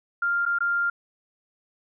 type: tone with dropouts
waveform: sine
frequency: 1396.9 Hz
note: F6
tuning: in tune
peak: -21 dBFS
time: 0.22-0.9 s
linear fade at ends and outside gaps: 5 ms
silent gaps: 0.454-0.461 / 0.587-0.605 s
effects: none